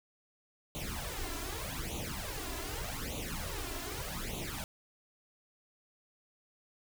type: noise with flanger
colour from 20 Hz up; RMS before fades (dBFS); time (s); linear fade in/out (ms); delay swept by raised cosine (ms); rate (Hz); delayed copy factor
pink; -39; 0.75-4.64; 0; 0.29 to 2.99; 0.83; +0.85
effects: none